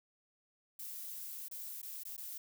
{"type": "noise with dropouts", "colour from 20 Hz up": "violet", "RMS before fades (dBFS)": -45, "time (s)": [0.79, 2.38], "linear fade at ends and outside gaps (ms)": 5, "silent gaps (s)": [[1.484, 1.512], [1.818, 1.828], [2.035, 2.052], [2.166, 2.178]], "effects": []}